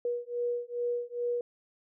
sine beating tone pair, 480.7 / 483.1 Hz, B4 / B4, -47 / -38 cents, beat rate 2.4 Hz, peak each -33 / -33 dBFS, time 0.05-1.41 s, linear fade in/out 2 ms, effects none

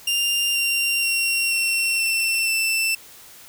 sawtooth tone with pitch steps, 2794 / 2768 / 2743 / 2718 / 2693 / 2668 Hz, F7 / F7 / F7 / F7 / E7 / E7, 0 / -16 / -32 / -48 / +36 / +20 cents, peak -16 dBFS, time 0.07-2.95 s, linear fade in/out 5 ms, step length 480 ms, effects white hiss -45 dBFS RMS until 3.48 s

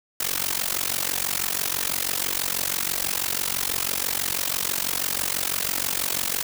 white noise with amplitude modulation, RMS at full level -22 dBFS, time 0.2-6.43 s, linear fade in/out 5 ms, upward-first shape sine, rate 46.1 Hz, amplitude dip 95%, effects none

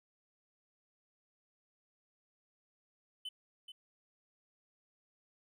triangle tone with echo, 3030 Hz, F#7, 40 cents sharp, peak -38 dBFS, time 3.25-3.29 s, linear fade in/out 5 ms, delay 430 ms, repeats 1, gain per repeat -8 dB, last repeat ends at 3.72 s, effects none

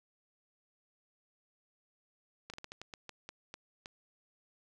slowing click train, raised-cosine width 0.2 ms, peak -27 dBFS, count 11, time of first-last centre 2.5-3.859 s, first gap 37 ms, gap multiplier 1.27, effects none

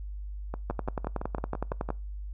two click trains, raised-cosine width 1 ms, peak -20 / -16 dBFS, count 9 / 14, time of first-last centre 0.54-1.889 / 0.7-1.904 s, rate 5.93 / 10.8 Hz, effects noise-tail reverb RT60 0.3 s tail -24 dB re dry + added 50 Hz sine -35 dBFS peak until 2.33 s

